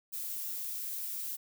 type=noise; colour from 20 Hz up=violet; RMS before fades=-38 dBFS; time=0.12-1.37 s; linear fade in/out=20 ms; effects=none